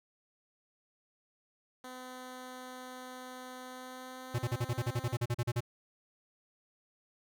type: tone with pitch glide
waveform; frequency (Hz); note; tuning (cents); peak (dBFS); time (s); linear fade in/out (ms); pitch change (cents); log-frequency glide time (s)
10% pulse; 254.2 to 260.4; C4 to C4; -50 to -8; -36; 1.84-5.17; 2; +42; 3.63-4.93
type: tone bursts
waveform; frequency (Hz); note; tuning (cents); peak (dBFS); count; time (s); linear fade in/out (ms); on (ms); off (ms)
square; 119.9; A#2; +49; -30; 15; 4.34-5.606; 10; 48; 39
effects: none

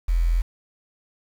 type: tone with quantisation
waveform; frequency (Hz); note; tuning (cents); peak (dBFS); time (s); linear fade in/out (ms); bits
sine; 42.33; E1; +47; -17; 0.08-0.42; 10; 7
effects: none

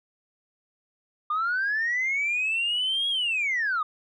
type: linear two-way sweep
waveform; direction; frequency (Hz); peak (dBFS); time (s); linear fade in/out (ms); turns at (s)
sine; up then down; 1193 to 3322 to 1193; -22; 1.3-3.83; 5; 3.09
effects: tanh soft clip ceiling -20 dBFS

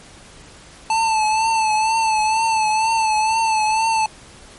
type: tone with vibrato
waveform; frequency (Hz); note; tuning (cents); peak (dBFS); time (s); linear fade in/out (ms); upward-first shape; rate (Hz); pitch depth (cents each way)
square; 880; A5; 0; -16; 0.9-4.06; 2; triangle; 2.1; 53
effects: pink hiss -43 dBFS RMS until 4.58 s + MP3 48 kbps

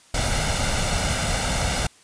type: noise with comb filter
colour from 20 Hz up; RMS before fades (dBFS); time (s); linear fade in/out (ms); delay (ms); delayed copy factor
pink; -23; 0.14-1.87; 5; 1.4; +0.6
effects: white hiss -53 dBFS RMS until 2.03 s + resampled to 22050 Hz

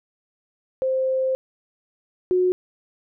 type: tone pair in turn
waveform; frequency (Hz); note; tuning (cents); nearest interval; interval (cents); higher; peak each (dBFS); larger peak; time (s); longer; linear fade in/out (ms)
sine; 523.3 / 365; C5 / F#4; 0 / -24; tritone; 624; first; -19 / -16; second; 0.82-1.35 / 2.31-2.52; first; 0
effects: none

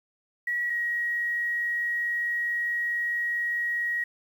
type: tone pair in turn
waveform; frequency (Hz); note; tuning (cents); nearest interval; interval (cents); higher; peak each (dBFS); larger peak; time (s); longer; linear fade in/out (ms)
sine; 1922 / 1897.7; B6 / A#6; -48 / +30; unison; 22; first; -25; neither; 0.47-0.7 / 0.7-4.04; second; 5
effects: 9-bit

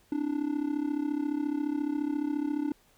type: tone with amplitude modulation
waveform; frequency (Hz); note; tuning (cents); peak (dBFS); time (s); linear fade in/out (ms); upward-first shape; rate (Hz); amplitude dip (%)
triangle; 293.7; D4; 0; -22; 0.12-2.72; 2; sine; 34.4; 85
effects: pink hiss -64 dBFS RMS until 2.97 s

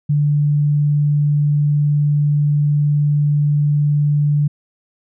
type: tone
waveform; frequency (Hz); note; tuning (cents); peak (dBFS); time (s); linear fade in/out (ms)
sine; 146.83; D3; 0; -12; 0.09-4.48; 10
effects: none

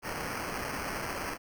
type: noise with sample-and-hold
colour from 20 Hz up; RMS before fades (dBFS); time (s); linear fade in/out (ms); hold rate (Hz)
white; -36; 0.02-1.38; 50; 3675
effects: none

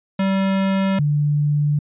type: tone pair in turn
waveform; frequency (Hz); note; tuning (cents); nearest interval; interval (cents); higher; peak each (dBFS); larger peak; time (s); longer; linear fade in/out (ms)
square / sine; 193.2 / 147.23; G3 / D3; -25 / +5; perfect fourth; 470; first; -17 / -15; second; 0.19-0.99 / 0.99-1.79; neither; 5
effects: resampled to 8000 Hz

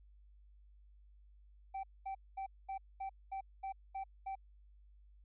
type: tone bursts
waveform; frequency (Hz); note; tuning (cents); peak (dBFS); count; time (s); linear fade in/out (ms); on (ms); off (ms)
triangle; 775; G5; -20; -37; 9; 1.74-4.355; 10; 95; 220
effects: added 50 Hz sine -59 dBFS peak until 5.24 s + resampled to 8000 Hz

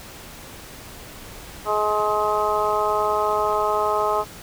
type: harmonic tone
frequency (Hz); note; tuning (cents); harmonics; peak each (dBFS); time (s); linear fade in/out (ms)
211; G#3; +28; 2 / 3 / 4 / 5 / 6; -25 / -25 / -25 / -25 / -25; 1.65-4.25; 50
effects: pink hiss -40 dBFS RMS until 4.42 s

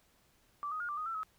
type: tone with pitch steps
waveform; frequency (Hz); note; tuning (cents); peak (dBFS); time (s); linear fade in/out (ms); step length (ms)
sine; 1165 / 1251 / 1424 / 1177 / 1246 / 1339 / 1278; D6 / D#6 / F6 / D6 / D#6 / E6 / D#6; -14 / +9 / +33 / +3 / +2 / +27 / +46; -35; 0.63-1.232; 0; 86
effects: pink hiss -69 dBFS RMS until 1.38 s

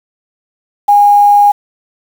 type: tone with quantisation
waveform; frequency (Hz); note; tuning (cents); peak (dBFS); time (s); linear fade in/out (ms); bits
sine; 819; G#5; -24; -3; 0.88-1.52; 10; 5
effects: none

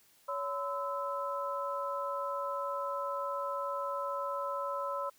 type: tone cluster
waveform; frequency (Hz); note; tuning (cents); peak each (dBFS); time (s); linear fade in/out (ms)
sine; 562 / 1017 / 1309; C#5 / C6 / E6; +24 / -50 / -13; -37 / -37 / -38; 0.28-5.1; 10
effects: white hiss -65 dBFS RMS until 5.18 s

